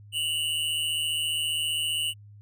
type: tone pair together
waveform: square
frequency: 2794 / 2949 Hz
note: F7 / F#7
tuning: 0 / -6 cents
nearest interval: minor second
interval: 94 cents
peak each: -31 / -28 dBFS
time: 0.12-2.14 s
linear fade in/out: 50 ms
effects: added 103 Hz sine -46 dBFS peak until 2.41 s + resampled to 32000 Hz